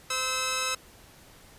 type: tone pair together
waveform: 10% pulse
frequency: 515.9 / 1300 Hz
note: C5 / E6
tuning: -24 / -24 cents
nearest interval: octave + major third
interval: 1600 cents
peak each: -25 / -20 dBFS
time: 0.1-0.75 s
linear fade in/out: 5 ms
effects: pink hiss -53 dBFS RMS until 1.58 s + resampled to 32000 Hz